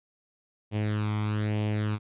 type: tone with flanger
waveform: sawtooth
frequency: 105.9 Hz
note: G#2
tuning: 34 cents sharp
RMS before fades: -28 dBFS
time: 0.71-1.99 s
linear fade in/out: 50 ms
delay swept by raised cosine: 0.35 to 0.91 ms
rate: 1.1 Hz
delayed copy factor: +0.65
effects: resampled to 8000 Hz